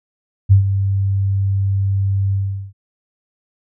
sine tone with ADSR envelope, 98 Hz, G2, in tune, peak -4 dBFS, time 0.49-2.73 s, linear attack 28 ms, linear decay 110 ms, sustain -10 dB, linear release 400 ms, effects none

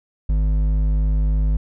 triangle tone with hard clipping, 51.6 Hz, G#1, 10 cents flat, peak -17 dBFS, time 0.29-1.57 s, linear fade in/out 5 ms, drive 11 dB, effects none

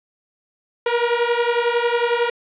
sawtooth beating tone pair, 470.1 / 481.1 Hz, A#4 / B4, +15 / -45 cents, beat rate 11 Hz, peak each -16 dBFS, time 0.86-2.3 s, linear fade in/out 5 ms, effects resampled to 8000 Hz + 8-bit

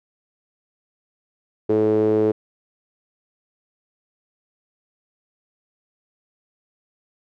sawtooth tone with band-pass filter, 107.9 Hz, A2, 33 cents flat, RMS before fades -18 dBFS, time 1.69-2.32 s, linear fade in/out 10 ms, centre 400 Hz, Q 7.9, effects none

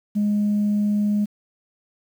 sine tone, 207.4 Hz, G#3, 2 cents flat, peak -16 dBFS, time 0.15-1.26 s, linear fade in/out 20 ms, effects tanh soft clip ceiling -15 dBFS + 8-bit

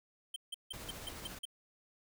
square tone bursts, 3125 Hz, G7, 6 cents flat, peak -39 dBFS, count 7, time 0.34-1.454 s, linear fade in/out 5 ms, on 22 ms, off 160 ms
pink noise with tremolo, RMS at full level -46 dBFS, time 0.73-1.39 s, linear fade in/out 10 ms, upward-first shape triangle, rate 14 Hz, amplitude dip 30%
effects none

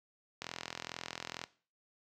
click train, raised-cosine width 0.2 ms, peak -21 dBFS, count 44, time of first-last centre 0.42-1.439 s, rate 42.2 Hz, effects noise-tail reverb RT60 0.4 s tail -18 dB re dry + high-pass 100 Hz 12 dB/octave

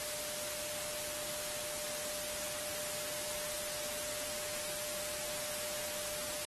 sine tone in noise, 599 Hz, D5, 34 cents sharp, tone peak -47 dBFS, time 0-6.45 s, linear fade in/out 0 ms, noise white, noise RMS -40 dBFS, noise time 0-6.45 s, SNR -10 dB, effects AAC 32 kbps

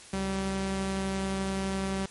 sawtooth tone pair together, 68.2 / 192.9 Hz, C#2 / G3, -28 / -28 cents, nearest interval octave + tritone, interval 1800 cents, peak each -34 / -25 dBFS, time 0.13-2.06 s, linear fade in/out 5 ms, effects white hiss -49 dBFS RMS until 2.1 s + MP3 48 kbps

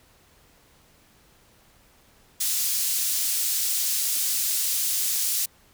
pink high-pass noise, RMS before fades -25 dBFS, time 2.4-5.46 s, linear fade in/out 10 ms, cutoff 6000 Hz, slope 12 dB/octave, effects pink hiss -58 dBFS RMS until 5.73 s

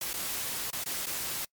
white noise with dropouts, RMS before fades -34 dBFS, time 0.01-1.45 s, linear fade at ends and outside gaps 5 ms, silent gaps 0.133-0.138 / 0.706-0.729 / 0.839-0.859 / 1.059-1.065 s, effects noise-tail reverb RT60 0.1 s tail -25 dB re dry + MP3 96 kbps

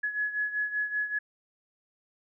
sine beating tone pair, 1691 / 1696.2 Hz, G#6 / G#6, +31 / +36 cents, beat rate 5.2 Hz, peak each -29 / -34 dBFS, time 0.03-1.19 s, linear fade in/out 10 ms, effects none

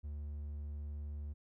triangle tone, 73.42 Hz, D2, in tune, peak -38 dBFS, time 0.03-1.34 s, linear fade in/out 20 ms, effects none

